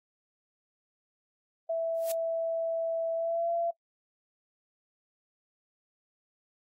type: tone with pitch glide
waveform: sine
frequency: 659.3 to 679 Hz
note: E5 to F5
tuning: 0 to -49 cents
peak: -27 dBFS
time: 1.69-3.71 s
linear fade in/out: 10 ms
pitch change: +51 cents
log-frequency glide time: 3.15-3.5 s
type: noise with exponential growth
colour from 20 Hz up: blue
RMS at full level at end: -33 dBFS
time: 1.94-2.12 s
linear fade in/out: 5 ms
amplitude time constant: 38 ms
effects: noise-tail reverb RT60 0.1 s tail -19 dB re dry + AAC 48 kbps